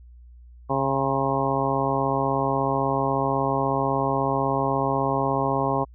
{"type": "harmonic tone with a mistuned harmonic", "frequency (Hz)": 136.3, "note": "C#3", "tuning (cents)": -29, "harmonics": [1, 2, 3, 4, 5, 6, 7, 8], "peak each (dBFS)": [-29, -29, -29, -29, -29, -29, -29, -29], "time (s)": [0.69, 5.85], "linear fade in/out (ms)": 20, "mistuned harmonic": 8, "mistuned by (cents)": -35, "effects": ["added 60 Hz sine -44 dBFS peak until 5.94 s"]}